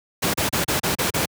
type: noise bursts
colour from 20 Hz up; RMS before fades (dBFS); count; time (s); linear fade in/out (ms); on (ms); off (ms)
pink; -21; 7; 0.22-1.258; 10; 120; 33
effects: high-pass 100 Hz 12 dB/octave